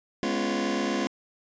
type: chord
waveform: sawtooth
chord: C# dominant seventh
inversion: second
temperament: just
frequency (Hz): 207.9 / 249.5 / 277.2 / 346.5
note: G#3 / B3 / C#4 / E#4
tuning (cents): +2 / +18 / 0 / -14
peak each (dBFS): -27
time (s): 0.23-1.07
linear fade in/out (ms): 0
effects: resampled to 16000 Hz